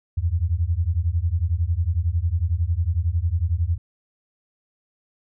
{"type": "beating tone pair", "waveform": "sine", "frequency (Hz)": [79.6, 90.6], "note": ["D#2", "F#2"], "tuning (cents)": [40, -36], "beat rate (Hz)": 11, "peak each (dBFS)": -22, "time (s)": [0.17, 3.78], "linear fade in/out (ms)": 10, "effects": []}